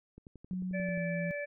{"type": "click train", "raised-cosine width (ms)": 3, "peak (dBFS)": -37, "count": 10, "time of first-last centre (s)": [0.18, 0.976], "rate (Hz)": 11.3}
{"type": "tone with pitch glide", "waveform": "sine", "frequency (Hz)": [183.9, 170.6], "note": ["F#3", "F3"], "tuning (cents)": [-10, -40], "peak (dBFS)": -33, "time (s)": [0.51, 1.31], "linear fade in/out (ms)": 0, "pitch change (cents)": -130, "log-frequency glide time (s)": [0.74, 1.03]}
{"type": "harmonic tone", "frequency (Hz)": 579, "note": "D5", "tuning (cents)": -25, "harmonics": [1, 3, 4], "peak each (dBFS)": [-36, -41, -42], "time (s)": [0.73, 1.46], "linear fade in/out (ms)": 20}
{"effects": []}